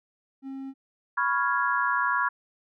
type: tone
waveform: triangle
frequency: 269 Hz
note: C4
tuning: 48 cents sharp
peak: -32 dBFS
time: 0.42-0.74 s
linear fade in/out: 50 ms
type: chord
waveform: sine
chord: C# dominant seventh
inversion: third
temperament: equal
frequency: 987.8 / 1108.7 / 1396.9 / 1661.2 Hz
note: B5 / C#6 / E#6 / G#6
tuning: 0 / 0 / 0 / 0 cents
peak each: -28 dBFS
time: 1.17-2.29 s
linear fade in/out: 10 ms
effects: none